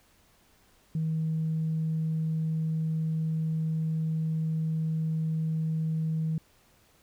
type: tone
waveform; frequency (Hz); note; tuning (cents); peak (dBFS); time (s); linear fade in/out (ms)
sine; 159.3; D#3; +41; -25; 0.95-6.38; 2
effects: tanh soft clip ceiling -22 dBFS + pink hiss -63 dBFS RMS until 7.02 s